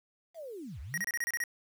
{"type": "linear two-way sweep", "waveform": "sine", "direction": "down then up", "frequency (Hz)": [699, 58.27, 215.9], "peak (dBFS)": -40, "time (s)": [0.34, 1.05], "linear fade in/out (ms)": 50, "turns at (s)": 0.8}
{"type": "tone bursts", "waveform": "square", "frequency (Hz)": 1890, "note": "A#6", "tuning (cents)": 23, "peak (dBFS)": -31, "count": 8, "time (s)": [0.94, 1.438], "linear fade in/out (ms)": 0, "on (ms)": 36, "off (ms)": 30}
{"effects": ["10-bit"]}